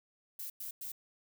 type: noise bursts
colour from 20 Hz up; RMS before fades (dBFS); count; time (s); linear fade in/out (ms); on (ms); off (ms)
violet; -42; 3; 0.39-0.92; 5; 110; 100
effects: none